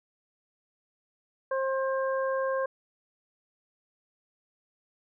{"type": "harmonic tone", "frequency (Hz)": 532, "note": "C5", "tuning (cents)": 29, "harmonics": [1, 2, 3], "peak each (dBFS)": [-27, -33, -37], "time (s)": [1.51, 2.66], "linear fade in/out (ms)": 5, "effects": []}